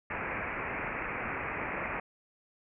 white low-pass noise, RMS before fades -36 dBFS, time 0.1-2 s, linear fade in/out 5 ms, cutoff 2500 Hz, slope 96 dB/octave, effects none

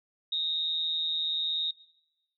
sine tone with amplitude modulation, 3729 Hz, A#7, in tune, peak -24 dBFS, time 0.32-1.71 s, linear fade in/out 5 ms, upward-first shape sine, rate 161 Hz, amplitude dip 60%, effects noise-tail reverb RT60 1.0 s tail -21 dB re dry

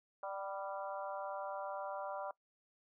harmonic tone with a mistuned harmonic, 196.9 Hz, G3, 8 cents sharp, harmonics 3 / 4 / 5 / 6 / 7, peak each -43 / -45 / -47 / -49 / -50 dBFS, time 0.23-2.31 s, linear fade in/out 2 ms, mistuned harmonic 4, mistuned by -33 cents, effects noise-tail reverb RT60 0.1 s tail -21 dB re dry

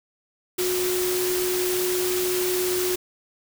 sine tone in noise, 364 Hz, F#4, 28 cents flat, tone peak -23 dBFS, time 0.58-2.96 s, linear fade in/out 10 ms, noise white, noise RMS -28 dBFS, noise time 0.58-2.96 s, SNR +2 dB, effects none

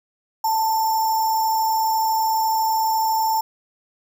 sine tone with sample-and-hold, 886 Hz, A5, 12 cents sharp, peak -17 dBFS, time 0.44-3.41 s, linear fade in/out 5 ms, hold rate 6300 Hz, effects none

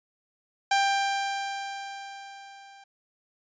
sawtooth tone with level ramp, 791 Hz, G5, 15 cents sharp, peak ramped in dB -16 to -45 dBFS, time 0.71-2.84 s, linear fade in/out 5 ms, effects resampled to 16000 Hz

